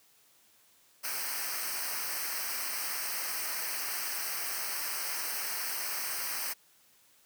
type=noise with comb filter; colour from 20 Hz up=white; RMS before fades=-35 dBFS; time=1.03-6.54 s; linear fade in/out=20 ms; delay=0.28 ms; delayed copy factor=-0.9; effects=white hiss -64 dBFS RMS until 7.25 s + high-pass 80 Hz 12 dB/octave